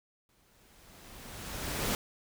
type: noise with exponential growth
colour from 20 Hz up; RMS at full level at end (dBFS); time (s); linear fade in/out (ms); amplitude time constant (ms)
pink; -30; 0.29-1.95; 1; 360
effects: none